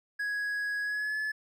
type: tone with pitch glide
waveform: triangle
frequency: 1665 to 1720.7 Hz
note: G#6 to A6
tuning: +4 to -39 cents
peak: -28 dBFS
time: 0.19-1.32 s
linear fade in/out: 10 ms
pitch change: +57 cents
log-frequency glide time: 0.82-1.18 s
effects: none